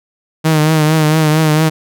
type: tone with vibrato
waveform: sawtooth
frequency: 155.56 Hz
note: D#3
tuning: in tune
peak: -5 dBFS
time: 0.44-1.7 s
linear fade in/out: 20 ms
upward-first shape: triangle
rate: 4.4 Hz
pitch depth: 56 cents each way
effects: none